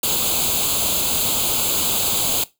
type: noise with comb filter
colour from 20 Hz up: white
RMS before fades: -20 dBFS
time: 0.03-2.44 s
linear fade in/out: 5 ms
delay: 0.27 ms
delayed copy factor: +0.85
effects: noise-tail reverb RT60 0.2 s tail -18 dB re dry